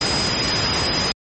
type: tone in noise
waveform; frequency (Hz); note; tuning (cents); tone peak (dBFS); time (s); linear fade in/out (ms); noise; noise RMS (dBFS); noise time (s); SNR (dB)
sine; 4974; D#8; -1; -22; 0.01-1.12; 2; pink; -21; 0.01-1.12; -4
effects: high-pass 80 Hz 12 dB/octave + MP3 32 kbps